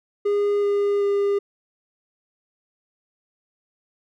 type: tone with pitch steps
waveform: triangle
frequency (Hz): 408.8 / 405.7 / 402.7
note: G#4 / G#4 / G4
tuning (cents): -27 / -41 / +47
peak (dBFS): -16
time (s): 0.25-1.39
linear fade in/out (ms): 10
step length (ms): 380
effects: none